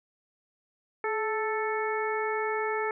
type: harmonic tone with a mistuned harmonic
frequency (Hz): 440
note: A4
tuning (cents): 0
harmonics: 1 / 2 / 3 / 4 / 5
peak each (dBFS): -30 / -33 / -35 / -36 / -37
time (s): 1.04-2.91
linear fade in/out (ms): 2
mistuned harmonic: 1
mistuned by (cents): -45
effects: none

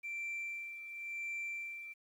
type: tone with tremolo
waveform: sine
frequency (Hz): 2349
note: D7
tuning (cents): 0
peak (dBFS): -35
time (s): 0.03-1.94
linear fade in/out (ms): 20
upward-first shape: sine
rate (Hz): 0.94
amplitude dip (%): 65
effects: tanh soft clip ceiling -36 dBFS + 11-bit

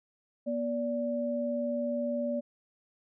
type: tone pair together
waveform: sine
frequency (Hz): 241.1 / 580.3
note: B3 / D5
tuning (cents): -41 / -21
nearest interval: octave + minor third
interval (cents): 1520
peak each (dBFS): -32 / -31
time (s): 0.46-2.41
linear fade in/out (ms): 20
effects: none

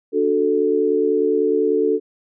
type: chord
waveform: sine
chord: D major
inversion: none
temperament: equal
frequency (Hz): 293.7 / 370 / 440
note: D4 / F#4 / A4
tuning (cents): 0 / 0 / 0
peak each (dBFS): -22 / -21 / -17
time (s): 0.12-2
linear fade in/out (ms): 50
effects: none

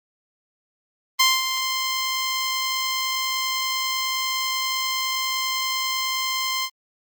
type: tone with ADSR envelope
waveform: 10% pulse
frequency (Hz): 1046.5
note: C6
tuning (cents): 0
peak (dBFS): -5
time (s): 1.19-6.7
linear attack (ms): 11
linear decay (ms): 210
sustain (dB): -9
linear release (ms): 64
effects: Opus 24 kbps

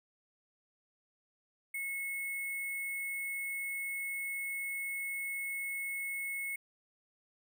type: tone with sample-and-hold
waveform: sine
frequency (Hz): 2186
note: C#7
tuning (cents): -25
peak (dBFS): -35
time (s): 1.74-6.56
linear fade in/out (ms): 5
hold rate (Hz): 11025
effects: none

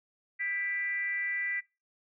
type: tone with frequency modulation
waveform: sine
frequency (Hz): 1975.5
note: B6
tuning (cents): 0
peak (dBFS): -30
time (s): 0.39-1.61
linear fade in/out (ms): 20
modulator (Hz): 372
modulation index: 0.5
effects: noise-tail reverb RT60 0.3 s tail -24 dB re dry

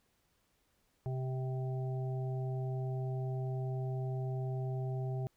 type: harmonic tone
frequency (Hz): 130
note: C3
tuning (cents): -11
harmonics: 1 / 3 / 5 / 6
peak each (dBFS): -34 / -44 / -48 / -50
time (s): 1.06-5.27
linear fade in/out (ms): 0
effects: pink hiss -75 dBFS RMS until 5.36 s

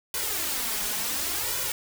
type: noise with flanger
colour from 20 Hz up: white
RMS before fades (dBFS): -29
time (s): 0.14-1.72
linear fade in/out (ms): 2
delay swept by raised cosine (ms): 2 to 4.8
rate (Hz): 0.7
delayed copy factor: +0.8
effects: none

